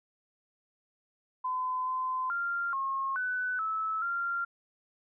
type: tone with pitch steps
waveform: sine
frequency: 1018 / 1027 / 1391 / 1080 / 1498 / 1304 / 1386 Hz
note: C6 / C6 / F6 / C#6 / F#6 / E6 / F6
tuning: -48 / -33 / -7 / -45 / +21 / -19 / -14 cents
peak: -29 dBFS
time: 1.44-4.45 s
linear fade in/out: 10 ms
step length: 430 ms
effects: none